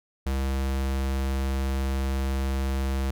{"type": "tone", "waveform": "square", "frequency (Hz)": 67, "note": "C2", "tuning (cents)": 42, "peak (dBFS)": -25, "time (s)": [0.26, 3.11], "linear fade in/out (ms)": 5, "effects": []}